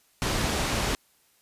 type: low-pass noise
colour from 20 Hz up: pink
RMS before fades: -27 dBFS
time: 0.22-0.95 s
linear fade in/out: 0 ms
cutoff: 8200 Hz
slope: 12 dB/octave
effects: white hiss -64 dBFS RMS until 1.41 s + resampled to 32000 Hz